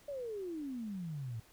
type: exponential sweep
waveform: sine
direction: down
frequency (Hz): 590 to 108.5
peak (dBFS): -38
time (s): 0.08-1.4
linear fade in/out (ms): 5
effects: pink hiss -63 dBFS RMS until 1.52 s